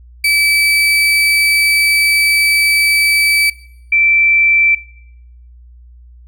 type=tone pair in turn; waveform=35% pulse / sine; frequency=2304 / 2335 Hz; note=D7 / D7; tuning=-34 / -11 cents; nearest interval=unison; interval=23 cents; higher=second; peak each=-8 dBFS; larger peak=neither; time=0.24-3.5 / 3.92-4.75 s; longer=first; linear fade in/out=5 ms; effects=noise-tail reverb RT60 0.8 s tail -20 dB re dry + added 60 Hz sine -37 dBFS peak until 6.27 s